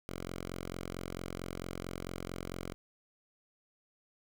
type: tone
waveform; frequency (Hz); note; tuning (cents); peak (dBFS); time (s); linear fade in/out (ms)
5% pulse; 44.47; F1; +32; -28; 0.09-2.74; 0
effects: none